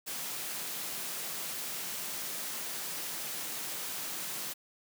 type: high-pass noise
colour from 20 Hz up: white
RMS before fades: -38 dBFS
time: 0.06-4.54 s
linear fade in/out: 20 ms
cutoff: 120 Hz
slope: 96 dB/octave
effects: none